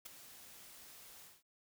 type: noise with ADSR envelope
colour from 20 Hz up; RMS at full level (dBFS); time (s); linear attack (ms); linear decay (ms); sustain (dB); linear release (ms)
white; -45; 0.05-1.43; 12; 9; -11; 200
effects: none